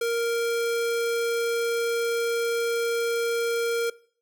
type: tone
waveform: square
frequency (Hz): 466.2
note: A#4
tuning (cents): 0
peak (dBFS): -24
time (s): 0.01-3.9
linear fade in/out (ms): 5
effects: noise-tail reverb RT60 0.5 s tail -21 dB re dry